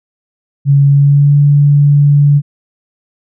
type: tone with pitch glide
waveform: sine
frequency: 140.5 to 144.2 Hz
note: C#3 to D3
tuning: +24 to -31 cents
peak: -4 dBFS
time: 0.65-2.42 s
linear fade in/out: 50 ms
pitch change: +45 cents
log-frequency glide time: 0.86-1.36 s
effects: none